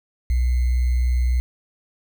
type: tone with sample-and-hold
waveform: sine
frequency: 61.74 Hz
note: B1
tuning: in tune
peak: -16 dBFS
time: 0.3-1.4 s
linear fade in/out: 0 ms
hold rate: 2100 Hz
effects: none